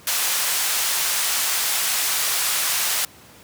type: band-pass noise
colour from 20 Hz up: white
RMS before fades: -22 dBFS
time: 0.07-3.05 s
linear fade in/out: 2 ms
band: 770 to 14000 Hz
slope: 12 dB/octave
effects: pink hiss -47 dBFS RMS until 3.43 s + high-pass 80 Hz 12 dB/octave